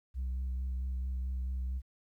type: tone with vibrato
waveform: sine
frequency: 64 Hz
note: C2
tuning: 38 cents flat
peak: -30 dBFS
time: 0.14-1.82 s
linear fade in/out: 50 ms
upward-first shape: sine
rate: 4.5 Hz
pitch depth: 22 cents each way
effects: tanh soft clip ceiling -31 dBFS + 12-bit